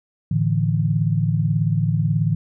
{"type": "chord", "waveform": "sine", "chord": "A suspended fourth", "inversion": "none", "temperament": "just", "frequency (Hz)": [110, 146.67, 165], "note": ["A2", "D3", "E3"], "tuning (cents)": [0, -2, 2], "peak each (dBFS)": -21, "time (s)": [0.31, 2.35], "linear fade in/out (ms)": 5, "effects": []}